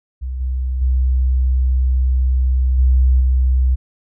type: tone with level steps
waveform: sine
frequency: 64 Hz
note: C2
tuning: 38 cents flat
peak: -21 / -17 / -12 / -9 / -11 dBFS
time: 0.21-3.76 s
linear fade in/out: 20 ms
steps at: 0.4 / 0.81 / 2.78 / 3.2 s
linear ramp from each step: 10 ms
effects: none